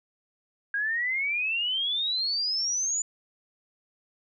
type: exponential sweep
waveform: sine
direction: up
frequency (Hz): 1613 to 7040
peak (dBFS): -25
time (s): 0.74-3.02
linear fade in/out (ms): 2
effects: none

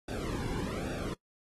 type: noise with flanger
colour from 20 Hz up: brown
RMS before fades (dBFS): -36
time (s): 0.08-1.14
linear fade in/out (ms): 5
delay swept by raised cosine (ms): 0.96 to 1.61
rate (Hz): 1.2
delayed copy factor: -1
effects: noise-tail reverb RT60 0.1 s tail -21 dB re dry + AAC 32 kbps

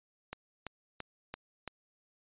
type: click train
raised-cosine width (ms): 0.3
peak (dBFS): -23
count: 5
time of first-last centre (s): 0.33-1.677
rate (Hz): 2.97
effects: resampled to 8000 Hz

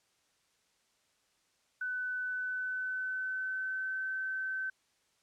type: tone with pitch glide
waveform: sine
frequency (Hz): 1500 to 1535.9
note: F#6 to G6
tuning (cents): +23 to -36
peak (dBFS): -33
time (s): 1.81-4.7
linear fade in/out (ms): 5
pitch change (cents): +41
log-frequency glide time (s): 2.24-4.09
effects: white hiss -73 dBFS RMS until 5.22 s + low-pass 8000 Hz 12 dB/octave

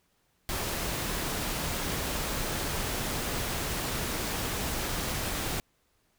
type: noise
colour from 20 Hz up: pink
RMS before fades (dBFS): -32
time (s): 0.49-5.6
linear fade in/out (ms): 0
effects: pink hiss -71 dBFS RMS until 6.18 s

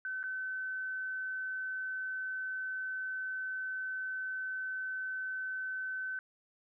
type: tone with dropouts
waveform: sine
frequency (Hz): 1524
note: G6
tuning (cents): -49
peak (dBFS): -35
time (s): 0.05-6.19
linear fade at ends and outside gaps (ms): 1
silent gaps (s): 0.23-0.238
effects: none

